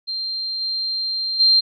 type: tone with level steps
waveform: sine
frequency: 4169 Hz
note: C8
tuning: 7 cents flat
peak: -23 / -21 / -11 dBFS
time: 0.07-1.61 s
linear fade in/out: 20 ms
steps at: 0.6 / 1.39 s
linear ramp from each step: 20 ms
effects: none